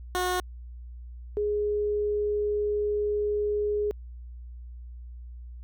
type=tone pair in turn; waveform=15% pulse / sine; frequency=363.3 / 416.3 Hz; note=F#4 / G#4; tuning=-32 / +4 cents; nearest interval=major second; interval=236 cents; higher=second; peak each=-19 / -24 dBFS; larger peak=first; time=0.15-0.4 / 1.37-3.91 s; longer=second; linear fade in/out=0 ms; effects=added 60 Hz sine -39 dBFS peak until 5.63 s